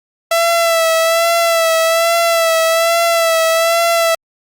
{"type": "tone with vibrato", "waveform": "sawtooth", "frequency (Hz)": 664, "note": "E5", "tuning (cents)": 12, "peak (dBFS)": -7, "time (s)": [0.31, 4.15], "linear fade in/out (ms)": 5, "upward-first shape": "sine", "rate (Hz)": 1.2, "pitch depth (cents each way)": 35, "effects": ["Opus 48 kbps"]}